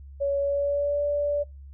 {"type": "tone with pitch glide", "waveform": "sine", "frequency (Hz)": [561, 580.4], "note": ["C#5", "D5"], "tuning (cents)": [21, -21], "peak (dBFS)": -22, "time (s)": [0.2, 1.44], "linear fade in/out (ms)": 20, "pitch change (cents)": 58, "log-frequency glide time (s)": [0.39, 1.03], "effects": ["noise-tail reverb RT60 0.2 s tail -21 dB re dry", "added 69 Hz sine -41 dBFS peak until 1.73 s"]}